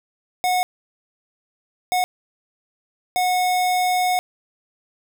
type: tone bursts at uneven times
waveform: square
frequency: 730 Hz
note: F#5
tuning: 24 cents flat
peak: -18 dBFS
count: 3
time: 0.44-0.63 / 1.92-2.04 / 3.16-4.19 s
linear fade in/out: 0 ms
effects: none